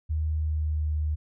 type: tone with pitch glide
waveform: sine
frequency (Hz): 77.78 to 76.27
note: D#2 to D#2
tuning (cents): 0 to -34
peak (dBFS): -24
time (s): 0.09-1.16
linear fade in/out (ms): 20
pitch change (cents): -34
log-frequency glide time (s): 0.29-0.9
effects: none